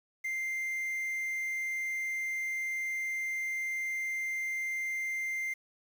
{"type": "tone with quantisation", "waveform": "triangle", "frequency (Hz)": 2093, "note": "C7", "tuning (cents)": 0, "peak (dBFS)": -30, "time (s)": [0.24, 5.54], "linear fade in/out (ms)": 10, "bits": 9, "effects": []}